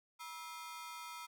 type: ring-modulated tone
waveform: sawtooth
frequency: 1137 Hz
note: C#6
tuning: 44 cents sharp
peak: -39 dBFS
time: 0.19-1.27 s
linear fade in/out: 20 ms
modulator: 174 Hz
effects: none